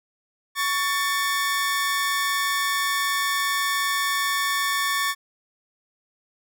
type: tone pair together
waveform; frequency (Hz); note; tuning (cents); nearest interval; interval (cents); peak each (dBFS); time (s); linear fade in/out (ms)
sawtooth; 1118 / 1777.4; C#6 / A6; +14 / +17; minor sixth; 803; -21; 0.55-5.15; 50
effects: none